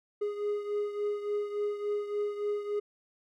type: beating tone pair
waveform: triangle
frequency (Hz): 413 / 416.5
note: G#4 / G#4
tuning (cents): -10 / +5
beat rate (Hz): 3.5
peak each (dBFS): -29 / -35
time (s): 0.21-2.8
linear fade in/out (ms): 10
effects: none